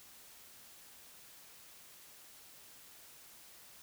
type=silence; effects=white hiss -57 dBFS RMS until 3.82 s